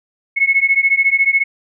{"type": "beating tone pair", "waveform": "sine", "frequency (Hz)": [2184, 2198], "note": ["C#7", "C#7"], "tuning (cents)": [-26, -15], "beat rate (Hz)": 14, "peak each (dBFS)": -14, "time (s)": [0.36, 1.44], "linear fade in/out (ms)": 20, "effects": []}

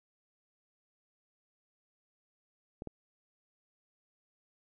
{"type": "clicks", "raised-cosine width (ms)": 2, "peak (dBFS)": -27, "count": 2, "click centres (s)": [2.821, 2.873], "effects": []}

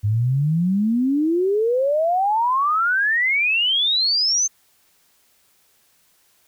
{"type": "exponential sweep", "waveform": "sine", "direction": "up", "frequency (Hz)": [100.2, 6370], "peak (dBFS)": -16, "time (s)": [0.03, 4.48], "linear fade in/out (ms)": 20, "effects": ["white hiss -60 dBFS RMS until 6.47 s"]}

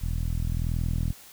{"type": "tone with low-pass filter sweep", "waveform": "10% pulse", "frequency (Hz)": 41.2, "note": "E1", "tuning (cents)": 0, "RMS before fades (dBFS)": -27, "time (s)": [0.01, 1.13], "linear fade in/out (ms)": 20, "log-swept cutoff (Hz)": [94, 150], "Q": 0.7, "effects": ["white hiss -49 dBFS RMS until 1.32 s"]}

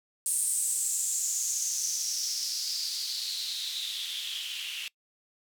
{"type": "noise with band-pass filter sweep", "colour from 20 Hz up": "blue", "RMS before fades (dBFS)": -32, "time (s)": [0.26, 4.88], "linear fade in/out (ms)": 0, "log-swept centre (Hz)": [9100, 2800], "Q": 5.7, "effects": ["noise-tail reverb RT60 0.1 s tail -23 dB re dry"]}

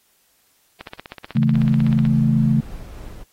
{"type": "click train", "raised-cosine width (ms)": 0.3, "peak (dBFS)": -17, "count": 21, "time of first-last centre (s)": [0.81, 2.052], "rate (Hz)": 16.1}
{"type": "chord", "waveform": "sine", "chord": "A major", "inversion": "first", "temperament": "just", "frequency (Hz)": [137.5, 165, 220], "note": ["C#3", "E3", "A3"], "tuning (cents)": [-14, 2, 0], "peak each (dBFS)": [-17, -21, -17], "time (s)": [1.35, 2.61], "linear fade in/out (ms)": 10}
{"type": "noise with tremolo", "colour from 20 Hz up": "brown", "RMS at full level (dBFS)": -34, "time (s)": [1.53, 3.24], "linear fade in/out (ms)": 20, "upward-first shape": "triangle", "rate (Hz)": 3.5, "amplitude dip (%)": 25}
{"effects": ["white hiss -61 dBFS RMS until 3.32 s", "AAC 48 kbps"]}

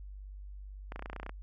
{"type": "clicks", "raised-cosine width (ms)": 0.5, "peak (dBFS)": -26, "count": 12, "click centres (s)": [0.921, 0.96, 0.994, 1.024, 1.059, 1.099, 1.131, 1.163, 1.199, 1.231, 1.264, 1.294], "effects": ["added 49 Hz sine -43 dBFS peak until 1.42 s"]}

